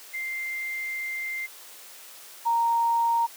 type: tone pair in turn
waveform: sine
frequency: 2093 / 929.4 Hz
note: C7 / A#5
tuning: 0 / -5 cents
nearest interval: octave + major second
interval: 1405 cents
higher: first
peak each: -29 / -20 dBFS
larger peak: second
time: 0.13-1.47 / 2.45-3.27 s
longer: first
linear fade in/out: 20 ms
effects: white hiss -46 dBFS RMS until 3.36 s + high-pass 400 Hz 12 dB/octave